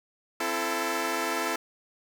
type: chord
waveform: 10% pulse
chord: A minor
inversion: first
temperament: equal with one note detuned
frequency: 261.6 / 335.4 / 440 Hz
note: C4 / E4 / A4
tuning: 0 / +30 / 0 cents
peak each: -26 / -22 / -23 dBFS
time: 0.4-1.56 s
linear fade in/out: 5 ms
effects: none